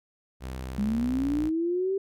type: tone with pitch glide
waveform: sawtooth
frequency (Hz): 64.5 to 58.81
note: C2 to A#1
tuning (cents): -24 to +16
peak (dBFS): -30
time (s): 0.4-1.51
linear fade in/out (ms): 50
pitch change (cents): -160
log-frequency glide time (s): 1.02-1.34
type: linear sweep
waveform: sine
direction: up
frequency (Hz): 200.2 to 394.5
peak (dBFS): -24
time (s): 0.78-1.98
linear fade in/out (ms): 5
effects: none